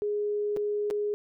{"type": "tone with dropouts", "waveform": "sine", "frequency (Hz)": 415.3, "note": "G#4", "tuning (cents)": 0, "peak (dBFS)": -26, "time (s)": [0.02, 1.14], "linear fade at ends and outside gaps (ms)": 0, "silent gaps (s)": [[0.564, 0.57], [0.902, 0.909]], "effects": []}